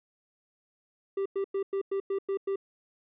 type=tone bursts; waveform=triangle; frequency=392 Hz; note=G4; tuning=in tune; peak=-25 dBFS; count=8; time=1.17-2.559 s; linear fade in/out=5 ms; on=87 ms; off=99 ms; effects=resampled to 8000 Hz